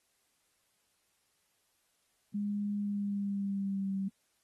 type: tone with pitch glide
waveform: sine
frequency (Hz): 204.9 to 193.85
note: G#3 to G3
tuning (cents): -23 to -19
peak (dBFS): -31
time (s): 2.34-4.09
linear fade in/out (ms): 10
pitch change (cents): -96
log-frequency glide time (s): 2.77-3.95
effects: white hiss -75 dBFS RMS until 4.43 s + AAC 32 kbps